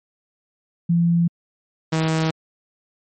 sine / sawtooth tone pair in turn, 170.2 / 159.91 Hz, F3 / D#3, -44 / +48 cents, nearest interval minor second, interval 108 cents, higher first, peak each -14 dBFS, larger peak neither, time 0.89-1.28 / 1.92-2.31 s, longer neither, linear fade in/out 10 ms, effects MP3 32 kbps

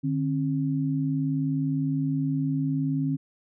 sine tone pair together, 150 / 269.4 Hz, D3 / C#4, +37 / -49 cents, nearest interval minor seventh, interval 1014 cents, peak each -26 dBFS, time 0.03-3.17 s, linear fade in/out 20 ms, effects none

